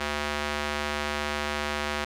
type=tone with band-pass filter; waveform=square; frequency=73.8 Hz; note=D2; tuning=9 cents sharp; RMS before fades=-30 dBFS; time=0-2.05 s; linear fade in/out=10 ms; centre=2100 Hz; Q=0.62; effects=none